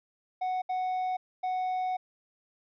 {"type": "tone bursts at uneven times", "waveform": "triangle", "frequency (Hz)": 740, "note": "F#5", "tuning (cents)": 0, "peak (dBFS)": -26, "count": 3, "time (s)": [[0.41, 0.62], [0.69, 1.17], [1.43, 1.97]], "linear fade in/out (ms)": 10, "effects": ["resampled to 11025 Hz"]}